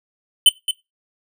square tone with echo, 3043 Hz, F#7, 48 cents sharp, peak -7 dBFS, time 0.46-0.49 s, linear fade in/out 2 ms, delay 220 ms, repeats 1, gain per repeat -11 dB, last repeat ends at 0.71 s, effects noise-tail reverb RT60 0.2 s tail -18 dB re dry

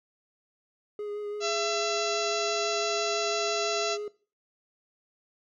triangle tone with vibrato, 414.9 Hz, G#4, 2 cents flat, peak -30 dBFS, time 0.99-4.08 s, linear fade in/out 2 ms, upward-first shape sine, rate 6 Hz, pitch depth 15 cents each way
harmonic tone, 672 Hz, E5, 33 cents sharp, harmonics 1 / 2 / 3 / 4 / 5 / 6 / 7 / 8 / 9 / 10, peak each -32 / -34 / -42 / -36 / -41 / -35 / -40 / -40 / -41 / -39 dBFS, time 1.4-3.98 s, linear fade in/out 50 ms
effects noise-tail reverb RT60 0.4 s tail -21 dB re dry

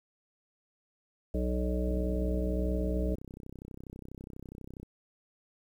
harmonic tone, 61.74 Hz, B1, in tune, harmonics 1 / 3 / 5 / 7 / 9 / 10, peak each -30 / -35 / -37 / -38 / -40 / -40 dBFS, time 1.34-3.15 s, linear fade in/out 5 ms
click train, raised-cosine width 3 ms, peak -31 dBFS, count 96, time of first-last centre 1.88-4.83 s, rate 32.2 Hz
effects 10-bit

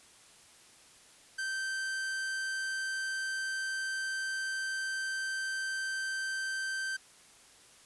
45% pulse tone, 1557 Hz, G6, 12 cents flat, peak -33 dBFS, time 1.38-6.97 s, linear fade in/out 10 ms, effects white hiss -58 dBFS RMS until 7.85 s + resampled to 24000 Hz

